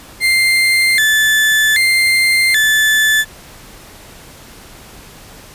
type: tone with vibrato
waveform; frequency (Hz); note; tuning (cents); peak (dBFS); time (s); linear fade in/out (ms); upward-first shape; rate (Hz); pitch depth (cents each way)
35% pulse; 1911; A#6; +43; -8; 0.2-3.25; 50; square; 0.64; 160
effects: pink hiss -38 dBFS RMS until 5.54 s + resampled to 32000 Hz